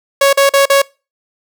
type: tone bursts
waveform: sawtooth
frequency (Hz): 554.4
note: C#5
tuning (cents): 0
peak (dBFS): -3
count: 4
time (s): 0.21-0.819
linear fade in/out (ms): 5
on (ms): 120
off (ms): 43
effects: noise-tail reverb RT60 0.3 s tail -24 dB re dry